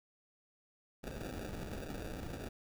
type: noise with sample-and-hold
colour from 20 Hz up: pink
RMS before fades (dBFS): -43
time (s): 1.03-2.49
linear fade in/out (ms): 10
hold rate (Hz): 1050
effects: none